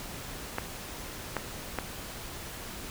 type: clicks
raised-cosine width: 0.5 ms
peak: -14 dBFS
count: 3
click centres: 0.584 / 1.367 / 1.787 s
effects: pink hiss -41 dBFS RMS until 2.9 s

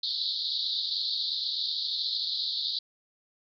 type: band-pass noise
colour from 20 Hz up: white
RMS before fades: -31 dBFS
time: 0.03-2.79 s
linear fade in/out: 5 ms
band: 3600 to 4600 Hz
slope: 96 dB/octave
effects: none

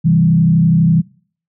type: tone with frequency modulation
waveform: sine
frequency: 164.81 Hz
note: E3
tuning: in tune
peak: -8 dBFS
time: 0.04-1.02 s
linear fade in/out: 20 ms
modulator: 32.2 Hz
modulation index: 0.85
effects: noise-tail reverb RT60 0.5 s tail -24 dB re dry

